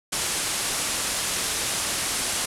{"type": "low-pass noise", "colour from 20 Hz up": "white", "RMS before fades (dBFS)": -27, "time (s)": [0.12, 2.46], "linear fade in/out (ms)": 10, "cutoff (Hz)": 11000, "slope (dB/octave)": 48, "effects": []}